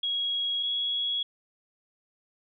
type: tone pair in turn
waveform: sine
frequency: 3310 / 3339 Hz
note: G#7 / G#7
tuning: -6 / +9 cents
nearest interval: unison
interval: 15 cents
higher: second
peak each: -26 dBFS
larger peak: neither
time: 0.03-0.63 / 0.63-1.23 s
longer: neither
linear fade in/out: 5 ms
effects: none